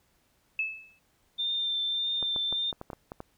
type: tone with exponential decay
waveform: sine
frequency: 2609 Hz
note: E7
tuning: 18 cents flat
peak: -24 dBFS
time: 0.59-0.99 s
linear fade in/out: 2 ms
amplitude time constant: 86 ms
type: tone with vibrato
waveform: sine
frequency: 3587 Hz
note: A7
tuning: 33 cents sharp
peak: -27 dBFS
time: 1.38-2.72 s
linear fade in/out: 20 ms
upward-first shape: triangle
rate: 1.7 Hz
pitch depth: 20 cents each way
type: clicks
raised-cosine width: 1 ms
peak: -24 dBFS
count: 9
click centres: 2.227 / 2.362 / 2.526 / 2.728 / 2.814 / 2.902 / 2.932 / 3.119 / 3.204 s
effects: pink hiss -69 dBFS RMS until 3.37 s